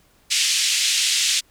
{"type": "band-pass noise", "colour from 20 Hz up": "pink", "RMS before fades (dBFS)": -20, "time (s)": [0.3, 1.41], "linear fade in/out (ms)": 20, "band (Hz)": [2600, 8400], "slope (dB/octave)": 24, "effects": ["pink hiss -58 dBFS RMS until 1.5 s"]}